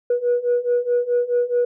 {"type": "beating tone pair", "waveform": "sine", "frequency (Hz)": [482.8, 487.5], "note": ["B4", "B4"], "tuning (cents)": [-39, -23], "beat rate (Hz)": 4.7, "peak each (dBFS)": [-20, -18], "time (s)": [0.1, 1.65], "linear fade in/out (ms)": 5, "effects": ["tanh soft clip ceiling -12 dBFS"]}